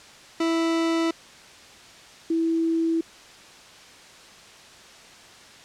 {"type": "tone pair in turn", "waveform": ["40% pulse", "sine"], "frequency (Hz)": [329.6, 328.5], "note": ["E4", "E4"], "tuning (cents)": [0, -6], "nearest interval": "unison", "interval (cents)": 6, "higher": "first", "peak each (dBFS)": -20, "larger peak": "neither", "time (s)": [[0.4, 1.11], [2.3, 3.01]], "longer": "neither", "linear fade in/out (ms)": 5, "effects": ["white hiss -47 dBFS RMS until 5.64 s", "low-pass 6000 Hz 12 dB/octave"]}